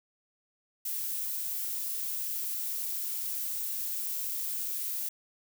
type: noise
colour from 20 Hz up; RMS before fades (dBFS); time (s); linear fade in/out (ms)
violet; -34; 0.85-5.09; 5
effects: none